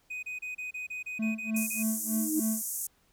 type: tone bursts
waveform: triangle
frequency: 2498 Hz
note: D#7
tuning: 6 cents sharp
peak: -33 dBFS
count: 11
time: 0.1-1.83 s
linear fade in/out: 10 ms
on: 130 ms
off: 30 ms
type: tone with tremolo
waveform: triangle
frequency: 220 Hz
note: A3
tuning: in tune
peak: -24 dBFS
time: 1.19-2.62 s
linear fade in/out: 5 ms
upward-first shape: sine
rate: 3.3 Hz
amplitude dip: 95%
type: band-pass noise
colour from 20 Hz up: white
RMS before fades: -35 dBFS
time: 1.56-2.87 s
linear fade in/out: 5 ms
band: 6300 to 14000 Hz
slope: 48 dB/octave
type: tone with exponential growth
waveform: sine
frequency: 310 Hz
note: D#4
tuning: 6 cents flat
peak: -23 dBFS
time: 1.89-2.4 s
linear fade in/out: 5 ms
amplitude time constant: 110 ms
effects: pink hiss -68 dBFS RMS until 3.12 s